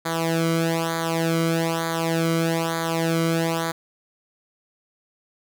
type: tone with flanger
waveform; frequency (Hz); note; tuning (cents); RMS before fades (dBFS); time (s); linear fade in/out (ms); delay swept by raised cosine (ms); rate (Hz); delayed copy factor
sawtooth; 164.81; E3; 0; -23; 0.05-3.72; 10; 0.36 to 1.15; 1.1; -0.85
effects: none